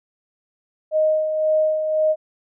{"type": "tone with tremolo", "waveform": "sine", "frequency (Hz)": 622.3, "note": "D#5", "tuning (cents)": 0, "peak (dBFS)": -14, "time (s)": [0.91, 2.16], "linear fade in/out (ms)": 50, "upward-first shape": "sine", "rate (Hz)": 1.9, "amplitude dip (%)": 50, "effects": []}